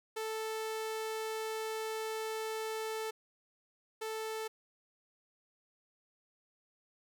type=tone pair in turn; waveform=sawtooth; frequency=440 / 440 Hz; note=A4 / A4; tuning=0 / 0 cents; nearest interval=unison; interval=0 cents; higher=neither; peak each=-32 / -33 dBFS; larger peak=first; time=0.16-3.11 / 4.01-4.48 s; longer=first; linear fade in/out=10 ms; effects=none